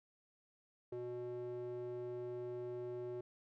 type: tone with band-pass filter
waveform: square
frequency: 122.3 Hz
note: B2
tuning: 16 cents flat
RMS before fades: -44 dBFS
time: 0.92-3.21 s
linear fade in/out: 5 ms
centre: 430 Hz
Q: 8.1
effects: none